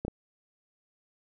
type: clicks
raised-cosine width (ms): 2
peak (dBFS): -19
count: 2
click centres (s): 0.05 / 0.081
effects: none